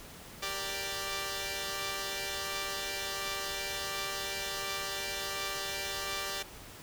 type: chord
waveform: 5% pulse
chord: G minor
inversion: none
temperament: equal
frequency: 392 / 466.2 / 587.3 Hz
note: G4 / Bb4 / D5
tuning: 0 / 0 / 0 cents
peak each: -27 / -32 / -26 dBFS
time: 0.42-6.43 s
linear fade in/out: 10 ms
effects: pink hiss -49 dBFS RMS until 6.82 s